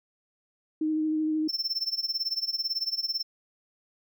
sine tone with vibrato, 311.1 Hz, D#4, in tune, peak -24 dBFS, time 0.81-1.48 s, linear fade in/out 5 ms, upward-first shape sine, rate 13 Hz, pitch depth 17 cents each way
triangle tone with tremolo, 5350 Hz, E8, 25 cents sharp, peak -23 dBFS, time 1.48-3.23 s, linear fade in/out 20 ms, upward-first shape sine, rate 18 Hz, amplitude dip 90%
effects none

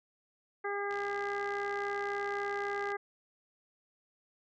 harmonic tone, 404.1 Hz, G#4, 47 cents flat, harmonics 1 / 2 / 3 / 4 / 5, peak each -36 / -39 / -41 / -40 / -43 dBFS, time 0.64-2.97 s, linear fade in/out 10 ms
click train, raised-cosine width 0.2 ms, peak -31 dBFS, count 129, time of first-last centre 0.91-2.919 s, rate 63.7 Hz
effects none

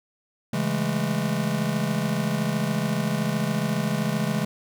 square chord, A major seventh, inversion first, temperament just, 137.5 / 165 / 206.2 / 220 Hz, C#3 / E3 / G#3 / A3, -14 / +2 / -12 / 0 cents, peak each -30 / -29 / -28 / -31 dBFS, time 0.53-4.45 s, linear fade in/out 5 ms, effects none

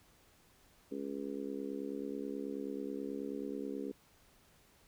harmonic tone, 69.3 Hz, C#2, in tune, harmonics 3 / 4 / 5 / 6 / 7, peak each -46 / -41 / -48 / -43 / -47 dBFS, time 0.91-3.92 s, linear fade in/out 10 ms, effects pink hiss -66 dBFS RMS until 4.87 s

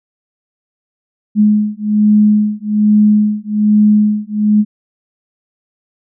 sine beating tone pair, 210 / 211.2 Hz, G#3 / G#3, +19 / +29 cents, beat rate 1.2 Hz, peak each -11 dBFS, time 1.35-4.65 s, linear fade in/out 50 ms, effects none

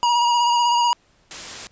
square tone with vibrato, 955 Hz, A#5, 42 cents sharp, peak -16 dBFS, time 0.03-0.93 s, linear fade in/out 0 ms, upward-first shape square, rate 16 Hz, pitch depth 20 cents each way
white noise, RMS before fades -33 dBFS, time 1.31-1.67 s, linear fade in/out 0 ms
effects pink hiss -59 dBFS RMS until 1.71 s + resampled to 16000 Hz

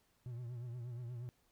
triangle tone with vibrato, 121 Hz, B2, 35 cents flat, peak -40 dBFS, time 0.26-1.29 s, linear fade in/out 0 ms, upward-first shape triangle, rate 8.4 Hz, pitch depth 87 cents each way, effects pink hiss -75 dBFS RMS until 1.51 s

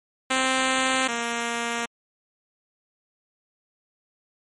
5% pulse tone pair in turn, 261.6 / 234.5 Hz, C4 / A#3, 0 / +11 cents, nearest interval major second, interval 189 cents, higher first, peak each -9 / -14 dBFS, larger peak first, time 0.3-1.08 / 1.08-1.86 s, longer neither, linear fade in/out 10 ms, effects MP3 48 kbps

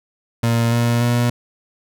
30% pulse tone with pitch steps, 116.54 / 118.37 / 120.23 Hz, A#2 / A#2 / B2, 0 / +27 / -46 cents, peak -12 dBFS, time 0.43-1.3 s, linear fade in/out 5 ms, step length 290 ms, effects none

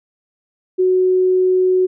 sine tone, 369.8 Hz, F#4, 1 cent flat, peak -11 dBFS, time 0.78-1.87 s, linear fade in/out 20 ms, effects none

